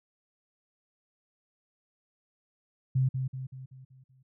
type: tone with echo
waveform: sine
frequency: 130.81 Hz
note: C3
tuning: in tune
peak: -22 dBFS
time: 2.95-3.09 s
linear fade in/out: 10 ms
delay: 190 ms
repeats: 6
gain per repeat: -6 dB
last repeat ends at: 4.23 s
effects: none